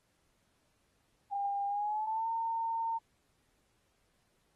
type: tone with pitch glide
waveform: sine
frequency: 802 to 910.7 Hz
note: G5 to A#5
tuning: +39 to -41 cents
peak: -31 dBFS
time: 1.31-2.99 s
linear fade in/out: 20 ms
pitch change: +220 cents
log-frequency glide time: 1.67-2.28 s
effects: pink hiss -75 dBFS RMS until 4.55 s + AAC 32 kbps